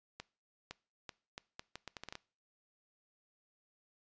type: accelerating click train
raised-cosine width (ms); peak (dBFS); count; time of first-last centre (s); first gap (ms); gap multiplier
0.2; -26; 12; 0.2-2.154; 510; 0.75
effects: noise-tail reverb RT60 0.4 s tail -22 dB re dry + resampled to 16000 Hz